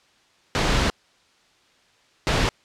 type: noise bursts at uneven times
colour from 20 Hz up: pink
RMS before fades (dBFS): -20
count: 2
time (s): 0.55-0.9 / 2.27-2.49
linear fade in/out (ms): 0
effects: white hiss -59 dBFS RMS until 2.64 s + low-pass 5000 Hz 12 dB/octave